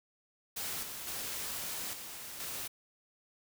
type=noise with level steps; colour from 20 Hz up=white; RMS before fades=-38 / -43 / -39 / -45 / -40 dBFS; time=0.56-2.68 s; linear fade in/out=10 ms; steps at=0.83 / 1.07 / 1.93 / 2.4 s; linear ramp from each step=2 ms; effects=none